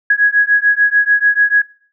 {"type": "beating tone pair", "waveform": "sine", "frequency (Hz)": [1661.2, 1668], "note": ["G#6", "G#6"], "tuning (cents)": [0, 7], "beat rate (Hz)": 6.8, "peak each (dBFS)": -12, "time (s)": [0.1, 1.62], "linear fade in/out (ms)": 5, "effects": ["noise-tail reverb RT60 0.5 s tail -21 dB re dry"]}